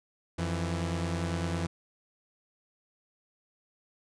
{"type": "tone pair together", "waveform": "sawtooth", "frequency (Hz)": [87.94, 166], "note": ["F2", "E3"], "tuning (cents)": [13, 12], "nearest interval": "major seventh", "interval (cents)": 1099, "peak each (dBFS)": [-28, -29], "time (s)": [0.38, 1.67], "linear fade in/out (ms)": 10, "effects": ["resampled to 22050 Hz"]}